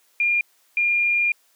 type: tone pair in turn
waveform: sine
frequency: 2409 / 2409 Hz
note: D7 / D7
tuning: +43 / +43 cents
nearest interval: unison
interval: 0 cents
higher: neither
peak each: -17 / -17 dBFS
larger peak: neither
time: 0.2-0.41 / 0.77-1.32 s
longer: second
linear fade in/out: 2 ms
effects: white hiss -61 dBFS RMS until 1.55 s + high-pass 400 Hz 12 dB/octave